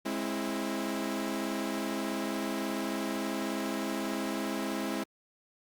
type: chord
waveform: sawtooth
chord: Ab augmented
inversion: none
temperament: equal with one note detuned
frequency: 207.7 / 266.2 / 329.6 Hz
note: Ab3 / C4 / E4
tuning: 0 / +30 / 0 cents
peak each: -32 dBFS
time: 0.05-5.04 s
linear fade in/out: 10 ms
effects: Opus 48 kbps